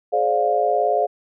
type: chord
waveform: sine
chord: D half-diminished seventh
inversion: second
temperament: just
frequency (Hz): 422.9 / 528.6 / 587.3 / 704.8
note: Ab4 / C5 / D5 / F5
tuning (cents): +31 / +18 / 0 / +16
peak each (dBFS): -23 / -24 / -23 / -19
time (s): 0.12-1.07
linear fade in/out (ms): 20
effects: none